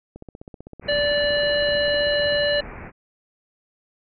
click train, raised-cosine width 2 ms, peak -25 dBFS, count 35, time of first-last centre 0.16-2.326 s, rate 15.7 Hz
pink low-pass noise, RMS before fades -37 dBFS, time 0.81-2.92 s, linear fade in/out 50 ms, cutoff 2500 Hz, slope 96 dB/octave
harmonic tone, 583 Hz, D5, 13 cents flat, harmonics 1 / 3 / 5 / 7, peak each -20 / -25 / -27 / -28 dBFS, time 0.88-2.61 s, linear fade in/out 10 ms
effects none

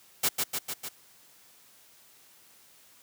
white noise with echo, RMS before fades -25 dBFS, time 0.23-0.29 s, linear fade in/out 10 ms, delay 150 ms, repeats 4, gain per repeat -3 dB, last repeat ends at 0.89 s, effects white hiss -58 dBFS RMS until 3.02 s + high-pass 80 Hz 12 dB/octave

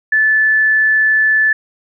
sine tone, 1743 Hz, A6, 17 cents flat, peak -9 dBFS, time 0.12-1.53 s, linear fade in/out 5 ms, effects none

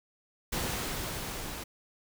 pink noise with level ramp, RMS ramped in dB -32 to -40 dBFS, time 0.52-1.64 s, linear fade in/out 10 ms, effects none

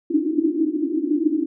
white band-pass noise, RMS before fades -21 dBFS, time 0.1-1.46 s, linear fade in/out 10 ms, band 290 to 330 Hz, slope 96 dB/octave, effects none

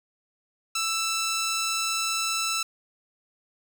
10% pulse tone, 1325 Hz, E6, 9 cents sharp, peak -17 dBFS, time 0.75-2.63 s, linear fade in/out 5 ms, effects none

